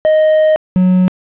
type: tone pair in turn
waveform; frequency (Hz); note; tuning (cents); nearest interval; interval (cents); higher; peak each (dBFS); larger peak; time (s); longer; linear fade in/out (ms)
triangle; 622.3 / 183.68; D#5 / F#3; 0 / -12; octave + major sixth; 2112; first; -5; neither; 0.05-0.56 / 0.76-1.08; first; 0
effects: resampled to 8000 Hz + 7-bit